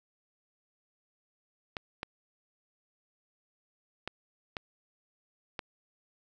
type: clicks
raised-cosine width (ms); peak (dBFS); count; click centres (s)
0.3; -19; 5; 1.768 / 2.031 / 4.076 / 4.568 / 5.592
effects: none